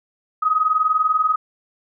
sine tone pair together, 1244.5 / 1264.8 Hz, D#6 / D#6, 0 / +28 cents, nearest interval unison, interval 28 cents, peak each -20 / -17 dBFS, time 0.42-1.36 s, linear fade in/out 10 ms, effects none

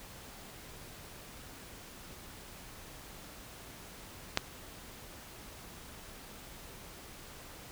click, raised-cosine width 0.2 ms, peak -9 dBFS, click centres 4.374 s, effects pink hiss -50 dBFS RMS until 7.71 s

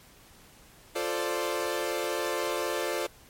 sawtooth chord, D minor seventh, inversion first, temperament equal, 349.2 / 440 / 523.3 / 587.3 Hz, F4 / A4 / C5 / D5, 0 / 0 / 0 / 0 cents, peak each -30 dBFS, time 0.95-3.07 s, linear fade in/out 10 ms, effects pink hiss -55 dBFS RMS until 3.29 s + MP3 64 kbps

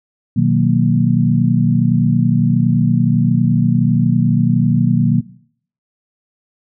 sine chord, B major seventh, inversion none, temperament equal, 123.47 / 155.56 / 185 / 233.1 Hz, B2 / D#3 / F#3 / A#3, 0 / 0 / 0 / 0 cents, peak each -16 dBFS, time 0.36-5.21 s, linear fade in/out 10 ms, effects noise-tail reverb RT60 0.6 s tail -19 dB re dry

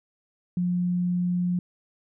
sine tone, 177.9 Hz, F3, 32 cents sharp, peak -22 dBFS, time 0.57-1.59 s, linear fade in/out 2 ms, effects none

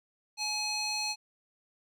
square tone with band-pass filter, 847 Hz, G#5, 34 cents sharp, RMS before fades -33 dBFS, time 0.37-1.16 s, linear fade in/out 50 ms, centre 4700 Hz, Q 1.8, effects none

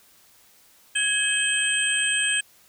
sine tone cluster, 1665 / 2562 / 3156 / 8170 Hz, G#6 / E7 / G7 / C9, +4 / -50 / +11 / -42 cents, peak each -26 dBFS, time 0.95-2.41 s, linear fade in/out 10 ms, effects white hiss -56 dBFS RMS until 2.68 s

